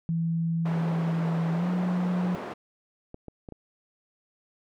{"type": "tone with pitch glide", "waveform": "sine", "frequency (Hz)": [165.6, 179.55], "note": ["E3", "F3"], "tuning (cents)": [8, 48], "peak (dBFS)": -24, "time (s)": [0.09, 2.35], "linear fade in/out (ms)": 0, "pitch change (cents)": 140, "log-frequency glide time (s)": [1.53, 1.68]}
{"type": "band-pass noise", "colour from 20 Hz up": "white", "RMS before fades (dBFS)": -37, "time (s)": [0.65, 2.54], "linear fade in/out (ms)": 10, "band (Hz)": [180, 830], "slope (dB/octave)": 12}
{"type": "clicks", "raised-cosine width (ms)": 2, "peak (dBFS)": -27, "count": 4, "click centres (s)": [3.144, 3.283, 3.488, 3.523]}
{"effects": []}